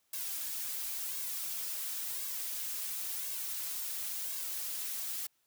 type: noise with flanger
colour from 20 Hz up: blue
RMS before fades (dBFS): -38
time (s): 0.13-5.27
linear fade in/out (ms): 5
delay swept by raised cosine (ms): 1.8 to 4.9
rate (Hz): 0.95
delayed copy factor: +0.85
effects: white hiss -75 dBFS RMS until 5.46 s